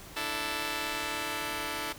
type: chord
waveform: 5% pulse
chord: D suspended second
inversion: none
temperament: just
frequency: 293.7 / 330.4 / 440.5 Hz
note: D4 / E4 / A4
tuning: 0 / +4 / +2 cents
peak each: -26 dBFS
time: 0.16-1.93 s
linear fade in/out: 10 ms
effects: pink hiss -48 dBFS RMS until 1.98 s